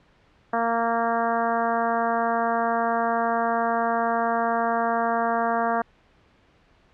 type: harmonic tone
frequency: 231.1 Hz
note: A#3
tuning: 15 cents flat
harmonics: 1 / 2 / 3 / 4 / 5 / 6 / 7 / 8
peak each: -30 / -30 / -24 / -29 / -29 / -33 / -33 / -40 dBFS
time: 0.53-5.82 s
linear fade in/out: 5 ms
effects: pink hiss -59 dBFS RMS until 6.93 s + low-pass 3000 Hz 12 dB/octave